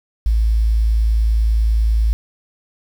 sine tone with quantisation, 55 Hz, A1, in tune, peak -12 dBFS, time 0.26-2.13 s, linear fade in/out 0 ms, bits 7, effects none

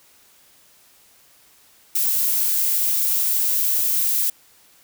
violet noise, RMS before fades -20 dBFS, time 1.95-4.3 s, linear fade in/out 5 ms, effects white hiss -54 dBFS RMS until 4.83 s

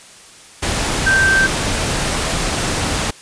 sine tone in noise, 1562 Hz, G6, 7 cents flat, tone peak -11 dBFS, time 1.06-1.47 s, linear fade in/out 10 ms, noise pink, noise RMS -19 dBFS, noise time 0.62-3.11 s, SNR +5 dB, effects white hiss -41 dBFS RMS until 3.21 s + resampled to 22050 Hz

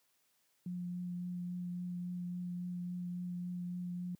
sine tone with vibrato, 177.7 Hz, F3, 30 cents sharp, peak -37 dBFS, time 0.66-4.15 s, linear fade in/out 2 ms, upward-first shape triangle, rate 3.6 Hz, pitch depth 13 cents each way, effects white hiss -75 dBFS RMS until 4.19 s + high-pass 100 Hz 12 dB/octave

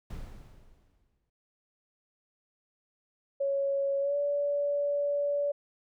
brown noise with exponential decay, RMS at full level -38 dBFS, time 0.1-1.3 s, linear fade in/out 5 ms, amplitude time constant 260 ms
sine tone with pitch glide, 554.4 to 574.6 Hz, C#5 to D5, 0 to -38 cents, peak -26 dBFS, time 3.4-5.52 s, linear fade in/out 10 ms, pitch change +62 cents, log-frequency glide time 4-4.16 s
effects none

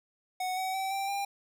square tone with pitch steps, 740 / 754.2 / 768.8 / 783.5 / 798.6 Hz, F#5 / F#5 / G5 / G5 / G5, 0 / +33 / -34 / -1 / +32 cents, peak -31 dBFS, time 0.4-1.25 s, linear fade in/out 5 ms, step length 170 ms, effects none

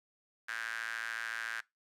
sawtooth tone with high-pass filter, 113.7 Hz, A#2, 43 cents flat, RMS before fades -39 dBFS, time 0.48-1.61 s, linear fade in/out 10 ms, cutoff 1600 Hz, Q 7.1, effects noise-tail reverb RT60 0.2 s tail -22 dB re dry + low-pass 11000 Hz 12 dB/octave

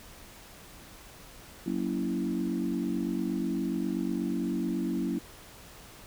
sine chord, F# dominant seventh, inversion none, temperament equal with one note detuned, 185 / 233.1 / 280.7 / 329.6 Hz, F#3 / A#3 / C#4 / E4, 0 / 0 / +22 / 0 cents, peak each -33 dBFS, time 1.66-5.19 s, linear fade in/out 5 ms, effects tanh soft clip ceiling -18 dBFS + pink hiss -50 dBFS RMS until 6.06 s

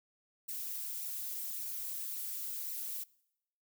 violet noise with flanger, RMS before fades -40 dBFS, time 0.48-3.04 s, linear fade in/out 10 ms, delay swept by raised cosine 0.59 to 6.39 ms, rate 1.8 Hz, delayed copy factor -0.7, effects noise-tail reverb RT60 0.8 s tail -23 dB re dry

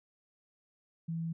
sine tone, 164.81 Hz, E3, in tune, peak -33 dBFS, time 1.08-1.33 s, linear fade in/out 10 ms, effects none

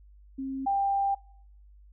sine tone pair in turn, 267.9 / 792 Hz, C4 / G5, +41 / +18 cents, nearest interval octave + perfect fifth, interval 1877 cents, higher second, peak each -31 / -23 dBFS, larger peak second, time 0.38-0.66 / 0.66-1.15 s, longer second, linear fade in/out 10 ms, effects noise-tail reverb RT60 0.7 s tail -25 dB re dry + added 50 Hz sine -51 dBFS peak until 1.92 s

